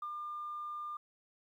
sine tone with ADSR envelope, 1200 Hz, D6, 37 cents sharp, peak -36 dBFS, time 0.02-0.97 s, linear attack 5 ms, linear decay 65 ms, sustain -2 dB, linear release 4 ms, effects tanh soft clip ceiling -33 dBFS + 12-bit

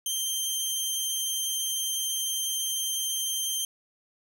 15% pulse tone, 3147 Hz, G7, 6 cents sharp, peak -20 dBFS, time 0.06-3.65 s, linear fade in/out 2 ms, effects none

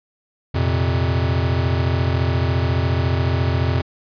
square chord, F suspended fourth, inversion none, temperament equal, 87.31 / 116.54 / 130.81 Hz, F2 / Bb2 / C3, 0 / 0 / 0 cents, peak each -20 / -24 / -23 dBFS, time 0.54-3.82 s, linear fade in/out 10 ms, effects resampled to 11025 Hz

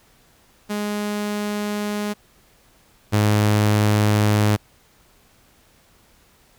sawtooth tone pair in turn, 207.7 / 105.18 Hz, G#3 / G#2, 0 / +22 cents, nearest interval octave, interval 1178 cents, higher first, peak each -19 / -11 dBFS, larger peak second, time 0.69-2.14 / 3.12-4.57 s, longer neither, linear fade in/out 20 ms, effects pink hiss -56 dBFS RMS until 6.58 s

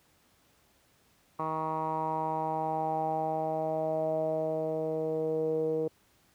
10% pulse tone with low-pass filter sweep, 158.2 Hz, D#3, 29 cents sharp, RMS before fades -31 dBFS, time 1.39-5.88 s, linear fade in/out 5 ms, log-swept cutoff 1100 to 450 Hz, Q 5.5, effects pink hiss -66 dBFS RMS until 6.34 s + high-pass 60 Hz 12 dB/octave

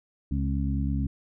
harmonic tone with a mistuned harmonic, 69.3 Hz, C#2, in tune, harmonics 1 / 2 / 3 / 4, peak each -27 / -30 / -32 / -33 dBFS, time 0.31-1.07 s, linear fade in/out 5 ms, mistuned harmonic 4, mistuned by -22 cents, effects none

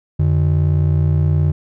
triangle ring-modulated tone, 117.9 Hz, A#2, 20 cents sharp, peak -7 dBFS, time 0.19-1.52 s, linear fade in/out 10 ms, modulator 29.6 Hz, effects none

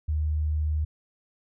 sine tone, 76.5 Hz, D#2, 29 cents flat, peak -23 dBFS, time 0.08-0.85 s, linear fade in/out 10 ms, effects none

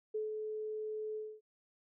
sine tone with ADSR envelope, 430.8 Hz, A4, 37 cents flat, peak -33 dBFS, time 0.14-1.41 s, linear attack 11 ms, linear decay 150 ms, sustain -4 dB, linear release 250 ms, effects none

